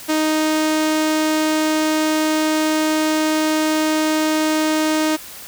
sawtooth tone with low-pass filter, 311.1 Hz, D#4, in tune, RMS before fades -18 dBFS, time 0.08-5.17 s, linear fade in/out 20 ms, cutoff 8100 Hz, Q 1.2, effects white hiss -36 dBFS RMS until 5.47 s

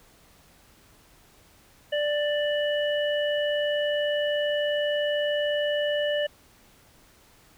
harmonic tone, 589 Hz, D5, 5 cents sharp, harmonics 1 / 3 / 5, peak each -24 / -32 / -32 dBFS, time 1.92-6.27 s, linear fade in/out 10 ms, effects pink hiss -57 dBFS RMS until 7.57 s

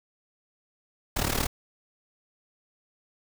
pink noise with amplitude modulation, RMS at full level -24 dBFS, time 1.16-1.47 s, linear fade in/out 10 ms, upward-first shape sine, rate 37.1 Hz, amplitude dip 80%, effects none

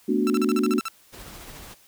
sine chord, B minor seventh, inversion third, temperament equal, 220 / 246.9 / 293.7 / 370 Hz, A3 / B3 / D4 / F#4, 0 / 0 / 0 / 0 cents, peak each -25 dBFS, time 0.08-0.8 s, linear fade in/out 10 ms
sawtooth tone bursts, 1336 Hz, E6, 23 cents sharp, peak -24 dBFS, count 9, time 0.27-0.883 s, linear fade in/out 0 ms, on 29 ms, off 44 ms
pink noise with tremolo, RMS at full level -41 dBFS, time 1.12-1.75 s, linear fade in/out 20 ms, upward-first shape sine, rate 14 Hz, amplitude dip 25%
effects white hiss -56 dBFS RMS until 1.87 s

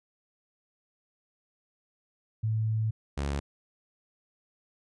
sine / sawtooth tone pair in turn, 110 / 70.54 Hz, A2 / C#2, 0 / +31 cents, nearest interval minor sixth, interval 769 cents, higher first, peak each -25 dBFS, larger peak neither, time 2.43-2.91 / 3.17-3.4 s, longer first, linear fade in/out 10 ms, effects resampled to 22050 Hz

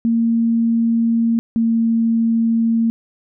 sine tone pair in turn, 230 / 228.3 Hz, A#3 / A#3, -23 / -36 cents, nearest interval unison, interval 13 cents, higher first, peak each -13 dBFS, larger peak neither, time 0.05-1.39 / 1.56-2.9 s, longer neither, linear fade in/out 0 ms, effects none

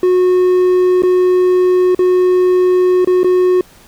triangle tone with dropouts, 364.7 Hz, F#4, 25 cents flat, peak -6 dBFS, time 0.03-3.61 s, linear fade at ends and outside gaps 2 ms, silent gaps 1.022-1.034 / 1.948-1.991 / 3.047-3.073 / 3.233-3.244 s, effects pink hiss -44 dBFS RMS until 3.87 s

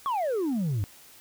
sine exponential sweep, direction down, 1152 to 92.5 Hz, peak -22 dBFS, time 0.06-0.84 s, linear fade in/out 0 ms, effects tanh soft clip ceiling -24 dBFS + white hiss -52 dBFS RMS until 1.2 s

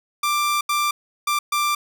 sawtooth tone bursts at uneven times, 1181 Hz, D6, 9 cents sharp, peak -15 dBFS, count 4, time 0.23-0.61 / 0.69-0.91 / 1.27-1.39 / 1.52-1.75 s, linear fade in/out 5 ms, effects none

